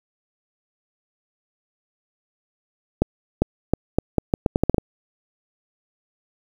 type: accelerating click train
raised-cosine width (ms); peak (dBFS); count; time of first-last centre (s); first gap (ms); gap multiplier
2; -3; 12; 3.02-4.782; 400; 0.79
effects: 7-bit

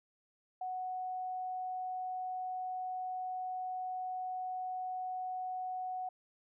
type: tone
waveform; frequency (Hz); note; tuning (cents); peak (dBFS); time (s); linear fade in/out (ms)
sine; 740; F#5; 0; -36; 0.61-6.09; 5
effects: none

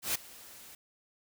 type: noise with ADSR envelope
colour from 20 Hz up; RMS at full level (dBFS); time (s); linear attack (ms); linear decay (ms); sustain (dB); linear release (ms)
white; -29; 0.02-0.75; 130; 8; -22; 3
effects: none

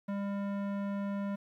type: tone with low-pass filter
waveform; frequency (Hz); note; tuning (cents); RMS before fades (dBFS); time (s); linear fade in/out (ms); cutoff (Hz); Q
square; 200; G3; +35; -35; 0.08-1.36; 10; 1500; 0.73
effects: 11-bit

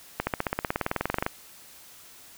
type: accelerating click train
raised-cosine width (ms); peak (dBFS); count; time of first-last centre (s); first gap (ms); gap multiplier
0.5; -10; 21; 0.2-1.264; 70; 0.97
effects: white hiss -50 dBFS RMS until 2.37 s

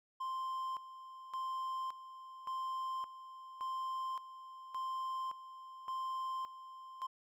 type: tone with tremolo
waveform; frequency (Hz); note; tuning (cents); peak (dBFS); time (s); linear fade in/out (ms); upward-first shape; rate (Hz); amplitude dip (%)
triangle; 1046.5; C6; 0; -35; 0.2-7.07; 10; square; 0.88; 75
effects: none

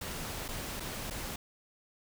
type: noise with dropouts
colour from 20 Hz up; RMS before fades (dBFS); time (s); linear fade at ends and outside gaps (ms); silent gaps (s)
pink; -39; 0.01-1.36; 5; 0.482-0.486 / 0.799-0.803 / 1.101-1.107
effects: none

